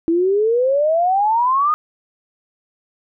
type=exponential sweep; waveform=sine; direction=up; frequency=324.2 to 1251 Hz; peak=-13 dBFS; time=0.08-1.74 s; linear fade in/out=0 ms; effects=none